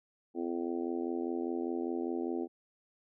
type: harmonic tone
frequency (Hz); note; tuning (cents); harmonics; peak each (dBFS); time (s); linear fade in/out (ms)
85; F2; -46; 3 / 4 / 5 / 6 / 7 / 8 / 9; -37 / -35 / -40 / -50 / -50 / -51 / -47; 0.34-2.48; 50
effects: none